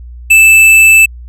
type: tone with hard clipping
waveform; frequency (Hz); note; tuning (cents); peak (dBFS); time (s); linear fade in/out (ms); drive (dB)
triangle; 2637; E7; 0; -3; 0.3-1.06; 10; 14
effects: added 60 Hz sine -26 dBFS peak until 1.28 s

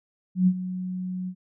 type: tone with ADSR envelope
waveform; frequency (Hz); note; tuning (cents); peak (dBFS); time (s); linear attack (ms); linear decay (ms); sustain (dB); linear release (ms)
sine; 183.6; F#3; -13; -14; 0.35-1.35; 120; 61; -14; 70
effects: none

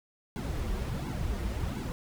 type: noise with flanger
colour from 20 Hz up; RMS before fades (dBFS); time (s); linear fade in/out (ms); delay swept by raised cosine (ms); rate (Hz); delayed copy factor
brown; -33; 0.36-1.92; 0; 1.6 to 7.4; 1.4; -0.95
effects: none

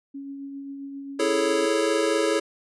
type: tone with tremolo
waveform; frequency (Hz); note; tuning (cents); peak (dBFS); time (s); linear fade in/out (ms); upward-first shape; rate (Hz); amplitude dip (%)
sine; 277.2; C#4; 0; -32; 0.14-1.66; 10; triangle; 7.5; 30
type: chord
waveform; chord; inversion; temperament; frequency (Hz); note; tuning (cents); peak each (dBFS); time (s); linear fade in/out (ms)
square; A major seventh; second; equal; 329.6 / 415.3 / 440 / 554.4; E4 / G#4 / A4 / C#5; 0 / 0 / 0 / 0; -27; 1.19-2.4; 10
effects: resampled to 24000 Hz

